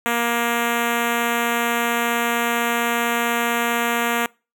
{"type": "tone with notch filter", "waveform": "5% pulse", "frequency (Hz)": 235.6, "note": "A#3", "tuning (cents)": 19, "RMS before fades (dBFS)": -21, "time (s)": [0.06, 4.26], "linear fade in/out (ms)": 0, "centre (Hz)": 4900, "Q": 0.92, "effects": ["noise-tail reverb RT60 0.3 s tail -25 dB re dry"]}